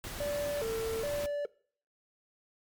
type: noise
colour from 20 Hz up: pink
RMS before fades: -41 dBFS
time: 0.04-1.26 s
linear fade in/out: 0 ms
type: tone with vibrato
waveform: triangle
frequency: 511 Hz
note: C5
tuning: 41 cents flat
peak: -29 dBFS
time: 0.2-1.46 s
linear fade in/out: 5 ms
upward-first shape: square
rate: 1.2 Hz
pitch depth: 220 cents each way
effects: noise-tail reverb RT60 0.5 s tail -21 dB re dry + MP3 96 kbps